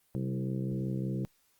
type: harmonic tone with a mistuned harmonic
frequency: 65.41 Hz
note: C2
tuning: in tune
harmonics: 2 / 3 / 4 / 5 / 6 / 7 / 8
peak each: -33 / -35 / -46 / -40 / -45 / -48 / -49 dBFS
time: 0.15-1.25 s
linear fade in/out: 0 ms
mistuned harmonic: 3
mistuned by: -22 cents
effects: white hiss -70 dBFS RMS until 1.59 s + Opus 32 kbps